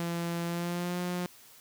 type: tone with pitch glide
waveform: sawtooth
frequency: 170.3 to 178.15 Hz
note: F3 to F3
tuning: -43 to +35 cents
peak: -27 dBFS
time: 0-1.26 s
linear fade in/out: 0 ms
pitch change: +78 cents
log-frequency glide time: 0.46-0.99 s
effects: white hiss -55 dBFS RMS until 1.6 s